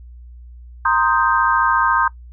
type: chord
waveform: sine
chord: C minor seventh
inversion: third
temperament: equal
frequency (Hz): 932.3 / 1046.5 / 1244.5 / 1568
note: Bb5 / C6 / Eb6 / G6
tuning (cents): 0 / 0 / 0 / 0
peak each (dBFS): -19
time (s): 0.85-2.08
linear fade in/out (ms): 5
effects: noise-tail reverb RT60 0.1 s tail -21 dB re dry + added 60 Hz sine -36 dBFS peak until 2.32 s